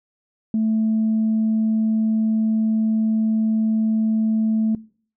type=tone; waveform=sine; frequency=220 Hz; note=A3; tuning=in tune; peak=-16 dBFS; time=0.54-4.75 s; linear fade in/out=2 ms; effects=noise-tail reverb RT60 0.5 s tail -23 dB re dry + tanh soft clip ceiling -13 dBFS